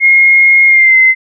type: tone with pitch glide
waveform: sine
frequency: 2147 to 2061 Hz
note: C7 to C7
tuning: +44 to -27 cents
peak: -3 dBFS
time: 0-1.15 s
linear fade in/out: 50 ms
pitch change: -71 cents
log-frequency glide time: 0.66-0.97 s
effects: none